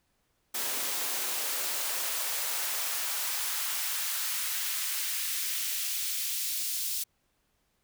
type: noise with high-pass filter sweep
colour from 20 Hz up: white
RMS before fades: -32 dBFS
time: 0.54-7.04 s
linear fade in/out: 10 ms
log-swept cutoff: 290 to 4000 Hz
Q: 0.87
effects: pink hiss -74 dBFS RMS until 7.83 s